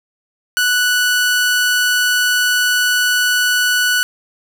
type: tone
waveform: sawtooth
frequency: 1480 Hz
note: F#6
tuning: in tune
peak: -9 dBFS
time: 0.57-4.03 s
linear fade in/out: 0 ms
effects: none